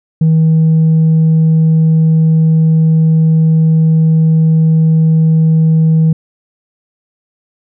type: tone with tanh clipping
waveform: triangle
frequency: 160 Hz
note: D#3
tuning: 49 cents sharp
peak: -6 dBFS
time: 0.21-6.13 s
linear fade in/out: 5 ms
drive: 6 dB
effects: none